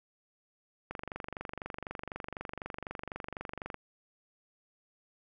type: click train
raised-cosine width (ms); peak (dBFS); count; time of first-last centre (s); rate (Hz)
0.5; -23; 69; 0.91-3.743; 24
effects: none